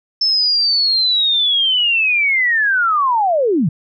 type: linear sweep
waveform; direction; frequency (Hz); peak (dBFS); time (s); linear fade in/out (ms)
sine; down; 5300 to 130.81; -12; 0.21-3.69; 5
effects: none

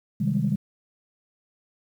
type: chord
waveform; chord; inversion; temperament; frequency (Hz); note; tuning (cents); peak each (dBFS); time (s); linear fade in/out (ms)
sine; Ab major seventh; first; equal; 130.81 / 155.56 / 196 / 207.7; C3 / Eb3 / G3 / Ab3; 0 / 0 / 0 / 0; -27 / -26 / -26 / -26; 0.2-0.56; 10
effects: tanh soft clip ceiling -12 dBFS + 9-bit

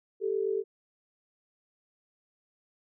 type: tone pair together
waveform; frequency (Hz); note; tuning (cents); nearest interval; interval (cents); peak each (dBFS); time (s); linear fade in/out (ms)
sine; 392 / 440; G4 / A4; 0 / 0; major second; 200; -29 / -30; 0.2-0.64; 50
effects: none

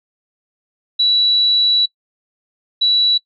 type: tone pair in turn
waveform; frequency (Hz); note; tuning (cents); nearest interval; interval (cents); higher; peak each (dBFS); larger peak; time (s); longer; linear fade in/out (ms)
sine; 3931 / 3931; B7 / B7; -9 / -9; unison; 0; neither; -11; neither; 0.99-1.86 / 2.81-3.18; first; 10
effects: noise-tail reverb RT60 0.1 s tail -23 dB re dry

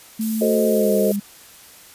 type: tone with pitch glide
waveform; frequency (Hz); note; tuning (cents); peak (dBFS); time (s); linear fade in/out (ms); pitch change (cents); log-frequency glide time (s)
sine; 220.6 to 202.3; A3 to G#3; +5 to -45; -20; 0.19-1.2; 10; -150; 0.66-0.96
type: noise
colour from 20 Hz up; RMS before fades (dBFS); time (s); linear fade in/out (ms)
violet; -29; 0.21-1.16; 0
type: chord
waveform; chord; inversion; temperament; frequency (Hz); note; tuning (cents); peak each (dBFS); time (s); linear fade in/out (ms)
sine; F# diminished seventh; none; equal; 370 / 440 / 523.3 / 622.3; F#4 / A4 / C5 / Eb5; 0 / 0 / 0 / 0; -24 / -20 / -22 / -22; 0.41-1.12; 5
effects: white hiss -45 dBFS RMS until 1.94 s + resampled to 32000 Hz

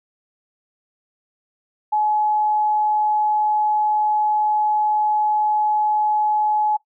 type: tone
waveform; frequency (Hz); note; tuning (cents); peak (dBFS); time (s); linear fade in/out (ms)
sine; 849; G#5; +38; -16; 1.92-6.77; 10
effects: noise-tail reverb RT60 0.1 s tail -18 dB re dry

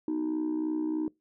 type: tone with amplitude modulation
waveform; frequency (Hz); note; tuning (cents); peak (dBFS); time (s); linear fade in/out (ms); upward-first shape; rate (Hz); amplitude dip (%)
sine; 311.1; D#4; 0; -22; 0.08-1.08; 2; sine; 63.2; 80
effects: noise-tail reverb RT60 0.2 s tail -24 dB re dry + tanh soft clip ceiling -24 dBFS

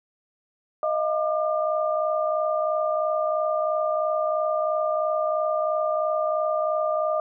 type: tone cluster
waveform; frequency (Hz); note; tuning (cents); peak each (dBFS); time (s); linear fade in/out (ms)
sine; 623 / 686 / 1199; D#5 / F5 / D6; +2 / -31 / +36; -23 / -29 / -28; 0.83-7.2; 2
effects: none

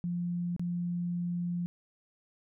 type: tone with dropouts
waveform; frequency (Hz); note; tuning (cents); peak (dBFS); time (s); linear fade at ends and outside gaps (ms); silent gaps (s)
sine; 174.61; F3; 0; -30; 0.04-1.66; 0; 0.564-0.595
effects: none

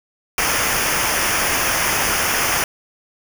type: noise with comb filter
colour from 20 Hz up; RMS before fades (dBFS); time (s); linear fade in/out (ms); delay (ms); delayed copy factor
pink; -19; 0.38-2.64; 2; 0.25; -0.75
effects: none

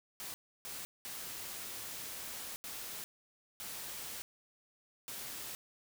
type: noise bursts at uneven times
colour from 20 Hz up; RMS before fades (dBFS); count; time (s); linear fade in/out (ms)
white; -44; 6; 0.2-0.34 / 0.65-0.85 / 1.05-2.56 / 2.64-3.04 / 3.6-4.22 / 5.08-5.55; 0
effects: none

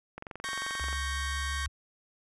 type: click train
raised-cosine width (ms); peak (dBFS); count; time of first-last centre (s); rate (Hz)
0.5; -25; 18; 0.18-0.929; 22.7
type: chord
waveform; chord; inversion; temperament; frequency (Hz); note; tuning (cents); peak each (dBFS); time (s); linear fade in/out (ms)
sawtooth; G diminished; second; equal; 1108.7 / 1568 / 1864.7; Db6 / G6 / Bb6; 0 / 0 / 0; -34; 0.44-1.66; 0
type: tone with pitch glide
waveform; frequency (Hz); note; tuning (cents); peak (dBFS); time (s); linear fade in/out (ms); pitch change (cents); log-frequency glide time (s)
sine; 69.3 to 70.63; C#2 to C#2; 0 to +33; -33; 0.8-1.68; 10; +33; 1.13-1.4
effects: resampled to 24000 Hz

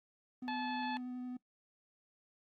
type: tone with vibrato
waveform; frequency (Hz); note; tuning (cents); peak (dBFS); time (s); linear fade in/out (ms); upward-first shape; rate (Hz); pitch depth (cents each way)
triangle; 250; B3; +21; -38; 0.42-1.37; 5; sine; 11; 9
type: harmonic tone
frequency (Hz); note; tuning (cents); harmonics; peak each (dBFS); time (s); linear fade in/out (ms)
865; A5; -30; 1 / 2 / 3 / 4 / 5; -38 / -44 / -48 / -50 / -52; 0.48-0.97; 0
effects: noise-tail reverb RT60 0.1 s tail -21 dB re dry + Opus 32 kbps

